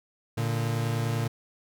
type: tone pair together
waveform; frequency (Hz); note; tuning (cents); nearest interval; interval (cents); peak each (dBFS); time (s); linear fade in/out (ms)
40% pulse; 115.11 / 145.2; A#2 / D3; -21 / -19; major third; 402; -26 / -31; 0.37-1.28; 10
effects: none